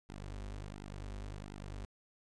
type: tone with flanger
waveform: sawtooth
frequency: 50 Hz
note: G1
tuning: 35 cents sharp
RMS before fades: -45 dBFS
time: 0.09-1.85 s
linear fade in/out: 0 ms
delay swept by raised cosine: 1.7 to 6.8 ms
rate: 1.4 Hz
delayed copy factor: -0.9
effects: resampled to 22050 Hz